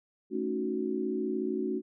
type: chord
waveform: sine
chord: D# half-diminished seventh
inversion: second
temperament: equal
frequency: 220 / 277.2 / 311.1 / 370 Hz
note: A3 / C#4 / D#4 / F#4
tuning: 0 / 0 / 0 / 0 cents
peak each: -35 / -35 / -37 / -32 dBFS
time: 0.3-1.82 s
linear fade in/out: 50 ms
effects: none